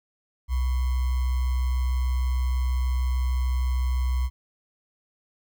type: tone with sample-and-hold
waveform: sine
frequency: 63.2 Hz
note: B1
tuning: 41 cents sharp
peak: -21 dBFS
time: 0.48-4.3 s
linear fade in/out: 50 ms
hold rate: 1050 Hz
effects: none